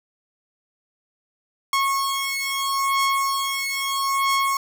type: beating tone pair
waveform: sawtooth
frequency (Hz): 1094 / 1094.77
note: C#6 / C#6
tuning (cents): -23 / -22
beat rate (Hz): 0.77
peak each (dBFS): -20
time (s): 1.73-4.57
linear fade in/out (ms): 2
effects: none